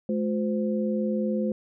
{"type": "tone cluster", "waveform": "sine", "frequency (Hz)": [213.7, 357.9, 515], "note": ["G#3", "F4", "C5"], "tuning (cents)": [50, 42, -28], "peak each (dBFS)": [-25, -32, -30], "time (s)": [0.09, 1.52], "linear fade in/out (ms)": 2, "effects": []}